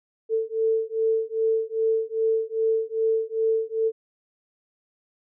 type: beating tone pair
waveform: sine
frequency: 444.4 / 446.9 Hz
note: A4 / A4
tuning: +17 / +27 cents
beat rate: 2.5 Hz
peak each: -24 dBFS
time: 0.29-3.92 s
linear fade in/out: 50 ms
effects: none